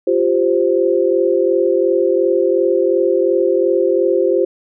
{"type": "chord", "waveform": "sine", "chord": "F suspended second", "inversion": "none", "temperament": "equal", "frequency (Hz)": [349.2, 392, 523.3], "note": ["F4", "G4", "C5"], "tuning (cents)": [0, 0, 0], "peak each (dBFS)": -16, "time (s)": [0.07, 4.45], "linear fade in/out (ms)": 5, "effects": []}